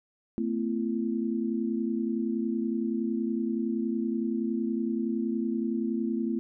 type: tone cluster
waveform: sine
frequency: 223.9 / 254.6 / 338 Hz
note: A3 / C4 / E4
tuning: +30 / -47 / +43 cents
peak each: -29 / -32 / -32 dBFS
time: 0.38-6.39 s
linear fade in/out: 0 ms
effects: none